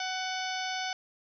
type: harmonic tone with a mistuned harmonic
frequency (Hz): 747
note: F#5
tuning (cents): +16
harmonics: 1 / 2 / 3 / 4 / 5 / 6 / 7 / 8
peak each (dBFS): -35 / -38 / -40 / -41 / -42 / -43 / -43 / -44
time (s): 0-0.93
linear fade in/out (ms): 2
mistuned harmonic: 5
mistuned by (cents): -81
effects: none